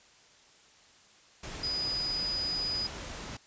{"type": "tone in noise", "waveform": "sine", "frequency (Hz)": 4960, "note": "D#8", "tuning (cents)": -6, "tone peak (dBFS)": -30, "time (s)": [1.63, 2.87], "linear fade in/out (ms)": 5, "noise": "pink", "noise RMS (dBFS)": -41, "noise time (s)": [1.43, 3.37], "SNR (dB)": 8, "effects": ["white hiss -59 dBFS RMS until 3.46 s", "resampled to 16000 Hz"]}